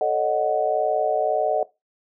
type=chord; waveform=sine; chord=D# half-diminished seventh; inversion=second; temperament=equal with one note detuned; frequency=440 / 554.4 / 616.2 / 740 Hz; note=A4 / C#5 / D#5 / F#5; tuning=0 / 0 / -17 / 0 cents; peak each=-26 / -28 / -22 / -23 dBFS; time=0.01-1.63 s; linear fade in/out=2 ms; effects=noise-tail reverb RT60 0.2 s tail -19 dB re dry